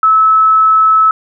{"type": "tone", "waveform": "sine", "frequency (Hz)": 1300, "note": "E6", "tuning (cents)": -24, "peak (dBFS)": -5, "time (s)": [0.03, 1.11], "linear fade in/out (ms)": 2, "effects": []}